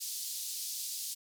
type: band-pass noise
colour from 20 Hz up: pink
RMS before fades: -39 dBFS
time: 0-1.15 s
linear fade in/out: 20 ms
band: 4300 to 16000 Hz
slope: 24 dB/octave
effects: none